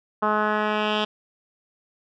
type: tone with low-pass filter sweep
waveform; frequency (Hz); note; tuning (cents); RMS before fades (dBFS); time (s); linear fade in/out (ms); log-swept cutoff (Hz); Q
10% pulse; 212.2; G#3; +38; -23; 0.22-1.05; 10; 1200 to 3400; 2.9
effects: none